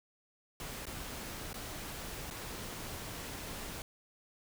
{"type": "noise with dropouts", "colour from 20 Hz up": "pink", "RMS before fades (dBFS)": -43, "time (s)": [0.6, 3.82], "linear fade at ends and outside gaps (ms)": 1, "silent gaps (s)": [[0.855, 0.867], [1.531, 1.542], [2.302, 2.309]], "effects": []}